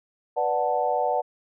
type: chord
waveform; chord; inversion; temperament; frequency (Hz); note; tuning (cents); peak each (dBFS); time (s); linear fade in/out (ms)
sine; B minor seventh; none; equal; 493.9 / 587.3 / 740 / 880; B4 / D5 / F#5 / A5; 0 / 0 / 0 / 0; -28 / -27 / -25 / -28; 0.36-1.22; 20
effects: none